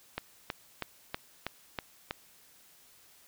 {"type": "click train", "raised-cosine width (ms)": 0.3, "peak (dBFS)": -17, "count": 7, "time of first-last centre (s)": [0.18, 2.109], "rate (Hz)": 3.11, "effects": ["white hiss -60 dBFS RMS until 3.27 s"]}